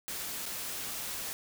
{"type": "noise with dropouts", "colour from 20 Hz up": "white", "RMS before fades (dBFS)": -38, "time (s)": [0.08, 1.33], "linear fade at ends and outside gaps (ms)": 0, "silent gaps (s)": [0.456, 0.462], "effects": []}